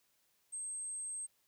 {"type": "tone", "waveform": "sine", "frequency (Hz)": 8372, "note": "C9", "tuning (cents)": 0, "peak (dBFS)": -39, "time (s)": [0.52, 1.27], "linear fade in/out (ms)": 20, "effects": ["white hiss -75 dBFS RMS until 1.47 s"]}